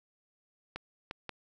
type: clicks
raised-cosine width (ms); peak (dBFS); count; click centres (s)
0.3; -22; 3; 0.76 / 1.111 / 1.293
effects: none